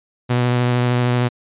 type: tone with vibrato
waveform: sawtooth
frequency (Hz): 122.9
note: B2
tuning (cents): -8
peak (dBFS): -11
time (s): 0.29-1.29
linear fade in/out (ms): 20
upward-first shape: sine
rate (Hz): 13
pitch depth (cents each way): 15
effects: resampled to 8000 Hz